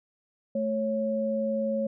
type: tone pair together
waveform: sine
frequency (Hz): 218.8 / 551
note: A3 / C#5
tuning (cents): -9 / -11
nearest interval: octave + major third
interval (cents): 1598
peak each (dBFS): -29 / -27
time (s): 0.55-1.87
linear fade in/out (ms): 5
effects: none